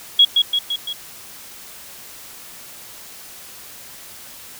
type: tone with echo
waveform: sine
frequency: 3322 Hz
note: G#7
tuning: in tune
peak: -7 dBFS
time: 0.19-0.25 s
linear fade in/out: 5 ms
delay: 170 ms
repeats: 4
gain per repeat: -4 dB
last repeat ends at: 0.93 s
effects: white hiss -39 dBFS RMS until 4.59 s